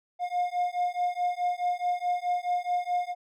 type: beating tone pair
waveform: triangle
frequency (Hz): 711 / 715.7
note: F5 / F5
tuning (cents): +31 / +42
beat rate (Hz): 4.7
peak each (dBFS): -27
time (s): 0.19-3.15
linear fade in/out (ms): 50
effects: none